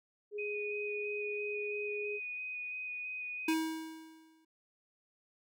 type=tone; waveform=sine; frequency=415.3 Hz; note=G#4; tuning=in tune; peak=-37 dBFS; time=0.31-2.2 s; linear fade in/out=50 ms
type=tone with vibrato; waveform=sine; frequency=2489 Hz; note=D#7; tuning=in tune; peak=-38 dBFS; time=0.38-3.54 s; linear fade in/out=10 ms; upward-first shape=square; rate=3 Hz; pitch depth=11 cents each way
type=tone with exponential decay; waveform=square; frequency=320 Hz; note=D#4; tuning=49 cents sharp; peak=-28 dBFS; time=3.48-4.45 s; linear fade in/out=5 ms; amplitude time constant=210 ms
effects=none